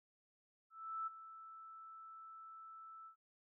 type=tone with ADSR envelope; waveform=sine; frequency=1318.5 Hz; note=E6; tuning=in tune; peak=-38 dBFS; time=0.7-3.16 s; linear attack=370 ms; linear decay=14 ms; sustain=-14 dB; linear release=97 ms; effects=none